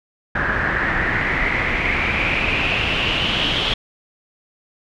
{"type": "noise with low-pass filter sweep", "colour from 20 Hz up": "pink", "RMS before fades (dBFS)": -20, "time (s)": [0.35, 3.74], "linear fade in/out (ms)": 5, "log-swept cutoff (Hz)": [1600, 3300], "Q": 6.3, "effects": []}